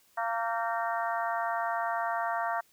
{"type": "harmonic tone with a mistuned harmonic", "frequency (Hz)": 230, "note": "A#3", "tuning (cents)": -23, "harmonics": [3, 4, 5, 6, 7, 8], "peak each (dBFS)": [-32, -34, -36, -38, -39, -40], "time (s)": [0.17, 2.61], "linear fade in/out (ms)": 10, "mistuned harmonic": 7, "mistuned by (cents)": -60, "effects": ["white hiss -65 dBFS RMS until 2.72 s"]}